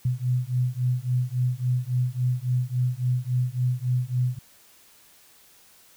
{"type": "beating tone pair", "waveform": "sine", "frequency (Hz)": [123.47, 127.07], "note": ["B2", "B2"], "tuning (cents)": [0, 50], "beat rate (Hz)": 3.6, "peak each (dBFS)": [-25, -25], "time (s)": [0.05, 4.39], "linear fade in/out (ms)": 5, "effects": ["white hiss -55 dBFS RMS until 5.96 s"]}